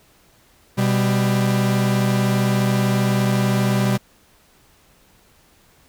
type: tone pair together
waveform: 45% pulse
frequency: 125.47 / 197.4 Hz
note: B2 / G3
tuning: +28 / +12 cents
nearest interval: minor sixth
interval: 784 cents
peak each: -19 dBFS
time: 0.77-3.98 s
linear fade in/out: 20 ms
effects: pink hiss -55 dBFS RMS until 5.88 s